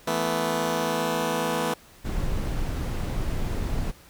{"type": "chord", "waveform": "10% pulse", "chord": "E suspended fourth", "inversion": "none", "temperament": "just", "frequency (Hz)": [164.81, 219.8, 247.2], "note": ["E3", "A3", "B3"], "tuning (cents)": [0, -2, 2], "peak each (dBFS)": -21, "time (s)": [0.07, 1.74], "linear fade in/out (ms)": 5}
{"type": "noise", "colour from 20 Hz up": "brown", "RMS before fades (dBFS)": -27, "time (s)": [2.04, 3.92], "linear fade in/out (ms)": 20}
{"effects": ["pink hiss -52 dBFS RMS until 4.09 s"]}